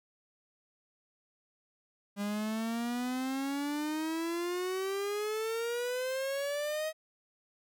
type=exponential sweep; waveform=45% pulse; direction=up; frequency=200.8 to 635 Hz; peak=-32 dBFS; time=2.16-6.93 s; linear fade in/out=50 ms; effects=none